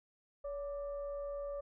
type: tone with frequency modulation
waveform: sine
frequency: 568 Hz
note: C#5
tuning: 42 cents sharp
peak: -38 dBFS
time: 0.44-1.61 s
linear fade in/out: 10 ms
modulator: 607 Hz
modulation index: 0.4
effects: none